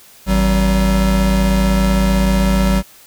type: tone pair together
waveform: square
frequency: 53.25 / 190 Hz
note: G#1 / F#3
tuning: +44 / +46 cents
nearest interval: octave + minor seventh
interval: 2202 cents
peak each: -15 dBFS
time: 0.26-2.83 s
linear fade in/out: 50 ms
effects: white hiss -44 dBFS RMS until 3.06 s